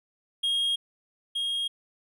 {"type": "tone pair in turn", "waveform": "triangle", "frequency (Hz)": [3256, 3256], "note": ["G#7", "G#7"], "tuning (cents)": [-35, -35], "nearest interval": "unison", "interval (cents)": 0, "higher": "neither", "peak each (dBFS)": [-22, -25], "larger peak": "first", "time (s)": [[0.43, 0.76], [1.35, 1.68]], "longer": "neither", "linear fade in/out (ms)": 10, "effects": []}